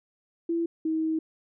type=tone pair in turn; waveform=sine; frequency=335.4 / 318.4 Hz; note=E4 / D#4; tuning=+30 / +40 cents; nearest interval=minor second; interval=90 cents; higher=first; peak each=-24 dBFS; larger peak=neither; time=0.49-0.66 / 0.85-1.19 s; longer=second; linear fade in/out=5 ms; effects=none